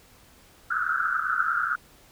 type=band-pass noise; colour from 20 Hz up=pink; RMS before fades=-26 dBFS; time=0.7-1.76 s; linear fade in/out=10 ms; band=1300 to 1500 Hz; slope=96 dB/octave; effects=pink hiss -55 dBFS RMS until 2.11 s